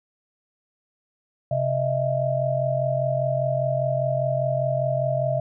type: tone cluster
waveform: sine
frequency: 132.7 / 618 / 663 Hz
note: C3 / D#5 / E5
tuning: +25 / -12 / +10 cents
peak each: -25 dBFS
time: 1.51-5.4 s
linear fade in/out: 5 ms
effects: none